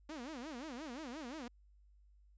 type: tone with vibrato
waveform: sawtooth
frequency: 275.8 Hz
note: C#4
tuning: 9 cents flat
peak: -40 dBFS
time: 0.09-1.48 s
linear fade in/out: 5 ms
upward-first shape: sine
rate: 5.7 Hz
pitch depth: 280 cents each way
effects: added 50 Hz sine -62 dBFS peak until 2.37 s + resampled to 16000 Hz